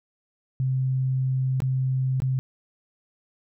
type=tone with dropouts; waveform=sine; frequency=130.81 Hz; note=C3; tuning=in tune; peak=-21 dBFS; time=0.6-2.39 s; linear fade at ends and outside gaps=0 ms; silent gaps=1.603-1.62 / 2.202-2.22 s; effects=none